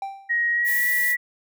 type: tone with exponential decay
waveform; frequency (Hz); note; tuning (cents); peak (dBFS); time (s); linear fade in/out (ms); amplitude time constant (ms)
triangle; 784; G5; 0; -23; 0.02-0.44; 2; 90
type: tone with pitch glide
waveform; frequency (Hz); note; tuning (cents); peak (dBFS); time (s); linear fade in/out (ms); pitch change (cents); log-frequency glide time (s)
sine; 1886 to 1949.1; A#6 to B6; +20 to -23; -19; 0.29-1.17; 20; +57; 0.51-0.88
type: noise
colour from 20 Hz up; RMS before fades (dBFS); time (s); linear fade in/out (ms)
violet; -29; 0.64-1.16; 50
effects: none